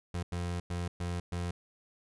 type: tone bursts at uneven times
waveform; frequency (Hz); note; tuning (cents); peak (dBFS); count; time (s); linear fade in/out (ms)
30% pulse; 87.6; F2; +6; -30; 5; 0.14-0.23 / 0.32-0.6 / 0.7-0.88 / 1-1.2 / 1.32-1.51; 5
effects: resampled to 24000 Hz